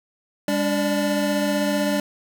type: tone cluster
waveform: square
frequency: 201.9 / 289 / 590 Hz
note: G#3 / D4 / D5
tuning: -49 / -28 / +8 cents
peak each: -25 dBFS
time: 0.48-2 s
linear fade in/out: 2 ms
effects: none